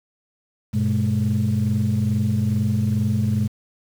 sine tone cluster, 99.3 / 121.6 / 211 Hz, G2 / B2 / G#3, +23 / -26 / +28 cents, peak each -21 dBFS, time 0.73-3.48 s, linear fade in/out 20 ms, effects tanh soft clip ceiling -12 dBFS + 7-bit

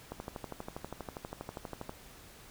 click train, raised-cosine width 1 ms, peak -25 dBFS, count 23, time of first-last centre 0.12-1.894 s, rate 12.4 Hz, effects pink hiss -54 dBFS RMS until 2.5 s

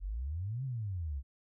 sine exponential two-way sweep, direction up then down, 43.08 to 137.2 to 64.1 Hz, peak -34 dBFS, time 0-1.23 s, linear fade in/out 50 ms, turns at 0.64 s, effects none

